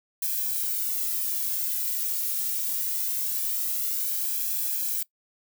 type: noise with flanger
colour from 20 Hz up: violet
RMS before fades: -28 dBFS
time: 0.22-5.03 s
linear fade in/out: 5 ms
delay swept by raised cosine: 1.2 to 2.17 ms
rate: 0.23 Hz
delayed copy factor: +0.65
effects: noise-tail reverb RT60 0.1 s tail -20 dB re dry